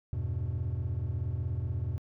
triangle chord, E minor, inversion none, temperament just, 82.41 / 98.89 / 123.61 Hz, E2 / G2 / B2, 0 / +16 / +2 cents, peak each -32 dBFS, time 0.13-1.98 s, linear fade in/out 0 ms, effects tanh soft clip ceiling -22 dBFS

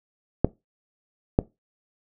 clicks, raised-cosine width 2 ms, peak -3 dBFS, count 2, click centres 0.446 / 1.389 s, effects noise-tail reverb RT60 0.2 s tail -20 dB re dry

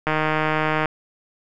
click train, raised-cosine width 0.5 ms, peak -6 dBFS, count 123, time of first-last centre 0.07-0.857 s, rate 155 Hz, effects none

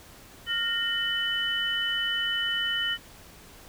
sine tone cluster, 1404 / 1848 / 3002 Hz, F6 / A#6 / F#7, +9 / -16 / +24 cents, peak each -35 / -30 / -27 dBFS, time 0.46-2.98 s, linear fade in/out 50 ms, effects pink hiss -50 dBFS RMS until 3.68 s

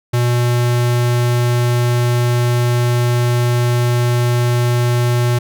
square tone, 121.2 Hz, B2, 32 cents flat, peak -13 dBFS, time 0.13-5.39 s, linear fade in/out 10 ms, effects none

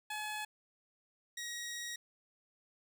15% pulse tone pair in turn, 851 / 1895.6 Hz, G#5 / A#6, +42 / +28 cents, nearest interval octave + major second, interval 1386 cents, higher second, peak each -32 / -34 dBFS, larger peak first, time 0.1-0.45 / 1.37-1.96 s, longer second, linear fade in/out 5 ms, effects none

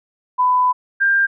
sine tone pair in turn, 1000 / 1593.8 Hz, B5 / G6, +21 / +28 cents, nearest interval minor sixth, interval 807 cents, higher second, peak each -12 dBFS, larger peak neither, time 0.38-0.73 / 1-1.27 s, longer first, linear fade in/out 20 ms, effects none

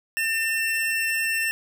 square tone pair together, 1800 / 2697 Hz, A6 / E7, +39 / +39 cents, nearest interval perfect fifth, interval 700 cents, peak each -26 dBFS, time 0.17-1.51 s, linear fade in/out 0 ms, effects none

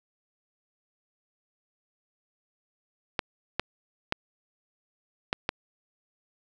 clicks, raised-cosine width 0.3 ms, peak -9 dBFS, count 5, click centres 3.192 / 3.596 / 4.124 / 5.329 / 5.491 s, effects none

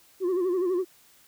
sine tone with vibrato, 363.4 Hz, F#4, 31 cents flat, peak -20 dBFS, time 0.2-0.85 s, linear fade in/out 50 ms, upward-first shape sine, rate 12 Hz, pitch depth 89 cents each way, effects tanh soft clip ceiling -22 dBFS + white hiss -58 dBFS RMS until 1.27 s

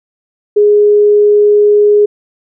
sine tone, 415.3 Hz, G#4, in tune, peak -4 dBFS, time 0.56-2.06 s, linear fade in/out 10 ms, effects none

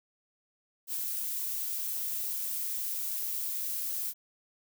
violet noise, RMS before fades -34 dBFS, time 0.87-4.14 s, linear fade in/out 50 ms, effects none

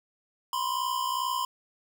square tone pair together, 984.1 / 1046.5 Hz, B5 / C6, -6 / 0 cents, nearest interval minor second, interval 106 cents, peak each -32 / -30 dBFS, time 0.53-1.45 s, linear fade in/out 2 ms, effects none

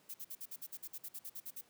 violet noise bursts, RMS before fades -45 dBFS, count 15, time 0.09-1.613 s, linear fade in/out 10 ms, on 53 ms, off 52 ms, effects pink hiss -68 dBFS RMS until 1.69 s + high-pass 150 Hz 12 dB/octave

